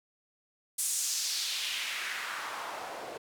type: noise with band-pass filter sweep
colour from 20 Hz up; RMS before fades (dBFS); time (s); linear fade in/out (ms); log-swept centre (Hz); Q
white; -35; 0.78-3.18; 10; 9100 to 500; 1.8
effects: none